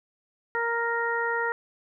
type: harmonic tone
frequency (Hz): 466.2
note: A#4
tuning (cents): 0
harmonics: 1 / 2 / 3 / 4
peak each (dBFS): -30 / -30 / -30 / -30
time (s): 0.55-1.52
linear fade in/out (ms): 0
effects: none